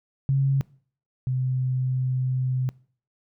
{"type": "tone pair in turn", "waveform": "sine", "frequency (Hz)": [136.4, 128.74], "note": ["C#3", "C3"], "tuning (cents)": [-28, -28], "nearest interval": "minor second", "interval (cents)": 100, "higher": "first", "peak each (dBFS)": [-18, -22], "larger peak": "first", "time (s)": [[0.29, 0.61], [1.27, 2.69]], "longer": "second", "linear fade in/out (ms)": 0, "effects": ["noise-tail reverb RT60 0.5 s tail -23 dB re dry"]}